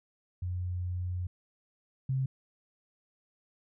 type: tone pair in turn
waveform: sine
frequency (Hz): 89.8 / 132.45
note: F2 / C3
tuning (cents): +49 / +22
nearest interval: perfect fifth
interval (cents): 673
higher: second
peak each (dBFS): -31 / -27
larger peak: second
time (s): 0.42-1.27 / 2.09-2.26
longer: first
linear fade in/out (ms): 5
effects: none